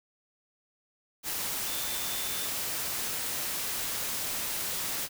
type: tone in noise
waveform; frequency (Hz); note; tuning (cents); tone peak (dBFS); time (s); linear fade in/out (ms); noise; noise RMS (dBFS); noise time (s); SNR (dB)
sine; 3546; A7; +13; -41; 1.65-2.5; 50; white; -33; 1.23-5.09; -11
effects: none